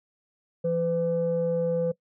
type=tone pair together; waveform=sine; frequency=168.5 / 504.9 Hz; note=E3 / B4; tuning=+38 / +38 cents; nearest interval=octave + perfect fifth; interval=1900 cents; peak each=-28 / -23 dBFS; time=0.64-1.92 s; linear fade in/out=10 ms; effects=noise-tail reverb RT60 0.1 s tail -21 dB re dry + tanh soft clip ceiling -17 dBFS